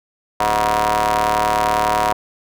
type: ring-modulated tone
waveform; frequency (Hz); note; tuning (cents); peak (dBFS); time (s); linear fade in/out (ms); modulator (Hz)
sawtooth; 110; A2; 0; -8; 0.4-2.13; 5; 844
effects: none